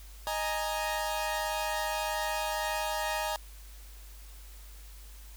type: chord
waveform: sawtooth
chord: D# suspended fourth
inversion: none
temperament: equal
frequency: 622.3 / 830.6 / 932.3 Hz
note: D#5 / G#5 / A#5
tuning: 0 / 0 / 0 cents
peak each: -31 dBFS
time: 0.27-3.36 s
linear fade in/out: 0 ms
effects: added 50 Hz sine -46 dBFS peak until 5.36 s + white hiss -55 dBFS RMS until 5.36 s